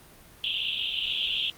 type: band-pass noise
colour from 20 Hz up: white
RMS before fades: -29 dBFS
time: 0.44-1.5 s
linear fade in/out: 0 ms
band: 2700 to 3500 Hz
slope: 96 dB/octave
effects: pink hiss -52 dBFS RMS until 1.57 s + Opus 32 kbps